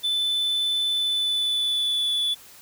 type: tone with pitch glide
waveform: triangle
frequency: 3512 to 3452 Hz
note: A7 to A7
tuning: -4 to -34 cents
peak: -20 dBFS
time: 0.03-2.35 s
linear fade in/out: 20 ms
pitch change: -30 cents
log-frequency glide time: 0.94-2.13 s
effects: white hiss -48 dBFS RMS until 2.61 s